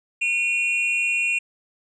triangle tone pair together, 2443 / 2742 Hz, D#7 / F7, -32 / -32 cents, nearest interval major second, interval 200 cents, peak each -21 dBFS, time 0.21-1.39 s, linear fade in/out 10 ms, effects resampled to 22050 Hz

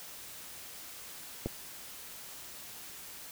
clicks, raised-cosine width 2 ms, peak -19 / -30 dBFS, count 2, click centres 1.46 / 1.469 s, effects white hiss -47 dBFS RMS until 3.31 s

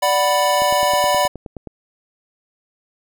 square chord, B minor, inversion first, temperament equal, 587.3 / 740 / 987.8 Hz, D5 / F#5 / B5, 0 / 0 / 0 cents, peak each -19 / -21 / -19 dBFS, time 0.02-1.28 s, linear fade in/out 10 ms
click train, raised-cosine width 2 ms, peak -18 dBFS, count 11, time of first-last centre 0.62-1.673 s, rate 9.5 Hz
effects none

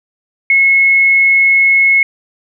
sine tone, 2180 Hz, C#7, 29 cents flat, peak -6 dBFS, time 0.5-2.03 s, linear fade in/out 2 ms, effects none

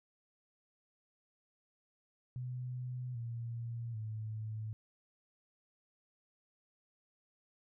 sine tone with pitch steps, 125.3 / 116.91 / 109.08 Hz, B2 / A#2 / A2, +25 / +5 / -15 cents, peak -38 dBFS, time 2.36-4.73 s, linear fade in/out 0 ms, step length 790 ms, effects none

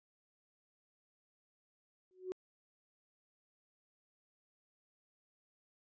sine tone with exponential growth, 370 Hz, F#4, in tune, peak -33 dBFS, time 2.11-2.32 s, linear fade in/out 0 ms, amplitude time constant 45 ms, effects tanh soft clip ceiling -29 dBFS + resampled to 16000 Hz

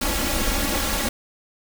pink noise with comb filter, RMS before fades -23 dBFS, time 0.01-1.09 s, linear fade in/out 5 ms, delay 3.6 ms, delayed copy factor +0.85, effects none

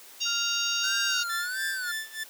harmonic tone, 932.3 Hz, A#5, in tune, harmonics 3 / 4 / 5 / 6 / 7, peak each -31 / -32 / -33 / -34 / -34 dBFS, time 0.2-1.24 s, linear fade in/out 20 ms
triangle tone, 1396.9 Hz, F6, in tune, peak -31 dBFS, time 0.25-1.23 s, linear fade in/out 20 ms
square tone with vibrato, 1480 Hz, F#6, in tune, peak -31 dBFS, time 0.83-1.92 s, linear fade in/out 10 ms, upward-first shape sine, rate 1.5 Hz, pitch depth 130 cents each way
sawtooth tone with tremolo, 1760 Hz, A6, in tune, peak -26 dBFS, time 1.29-2.24 s, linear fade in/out 10 ms, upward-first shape sine, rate 3.4 Hz, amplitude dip 90%
effects white hiss -49 dBFS RMS until 2.29 s + high-pass 300 Hz 12 dB/octave

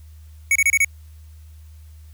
square tone bursts, 2229 Hz, C#7, 9 cents sharp, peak -14 dBFS, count 5, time 0.51-0.847 s, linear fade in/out 2 ms, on 45 ms, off 28 ms, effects added 77 Hz sine -40 dBFS peak until 2.13 s + white hiss -59 dBFS RMS until 2.13 s

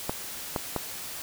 clicks, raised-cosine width 1 ms, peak -13 dBFS, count 3, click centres 0.095 / 0.562 / 0.763 s, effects white hiss -38 dBFS RMS until 1.22 s

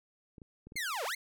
clicks, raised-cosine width 3 ms, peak -37 dBFS, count 5, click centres 0.382 / 0.418 / 0.67 / 0.721 / 0.757 s
sawtooth linear two-way sweep, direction down then up, 2200 to 430.2 to 2200 Hz, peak -30 dBFS, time 0.76-1.15 s, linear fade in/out 5 ms, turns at 1.04 s
effects none

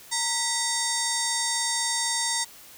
harmonic tone with a mistuned harmonic, 924 Hz, A#5, 16 cents flat, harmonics 1 / 2 / 4 / 5 / 6 / 7 / 8 / 9 / 10, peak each -33 / -33 / -33 / -33 / -33 / -33 / -33 / -33 / -33 dBFS, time 0.11-2.45 s, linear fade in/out 20 ms, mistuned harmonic 2, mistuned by +100 cents, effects white hiss -48 dBFS RMS until 2.77 s

